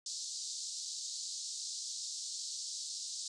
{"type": "band-pass noise", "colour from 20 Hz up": "pink", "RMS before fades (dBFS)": -42, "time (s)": [0.06, 3.28], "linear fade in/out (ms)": 2, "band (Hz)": [4100, 8000], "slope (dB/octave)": 48, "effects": ["resampled to 24000 Hz"]}